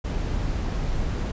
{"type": "noise", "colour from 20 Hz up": "brown", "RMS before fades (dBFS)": -26, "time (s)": [0.04, 1.32], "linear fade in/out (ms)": 10, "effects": ["resampled to 16000 Hz"]}